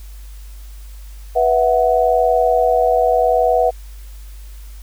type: chord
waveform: sine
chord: B suspended fourth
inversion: none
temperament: equal with one note detuned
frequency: 491 / 659.3 / 740 Hz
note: B4 / E5 / F#5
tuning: -10 / 0 / 0 cents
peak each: -16 dBFS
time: 1.35-3.71 s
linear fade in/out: 20 ms
effects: added 50 Hz sine -32 dBFS peak until 4.82 s + white hiss -48 dBFS RMS until 4.82 s